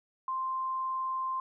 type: tone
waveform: sine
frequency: 1046.5 Hz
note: C6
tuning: in tune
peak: -30 dBFS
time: 0.28-1.4 s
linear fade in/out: 2 ms
effects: none